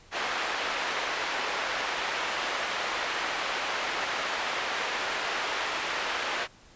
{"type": "band-pass noise", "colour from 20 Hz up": "white", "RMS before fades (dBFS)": -31, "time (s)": [0.11, 6.48], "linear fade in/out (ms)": 50, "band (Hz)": [470, 2300], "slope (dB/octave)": 12, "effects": ["pink hiss -55 dBFS RMS until 6.75 s", "resampled to 16000 Hz"]}